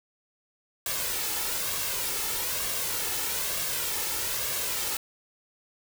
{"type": "noise with flanger", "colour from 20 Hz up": "white", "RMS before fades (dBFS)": -30, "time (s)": [0.86, 4.97], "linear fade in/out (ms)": 2, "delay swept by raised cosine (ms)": [1.8, 2.31], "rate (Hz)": 1.1, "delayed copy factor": 0.5, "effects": []}